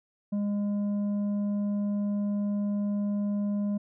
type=tone with tanh clipping; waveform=sine; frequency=204.4 Hz; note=G#3; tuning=27 cents flat; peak=-27 dBFS; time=0.32-3.78 s; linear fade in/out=10 ms; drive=6 dB; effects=none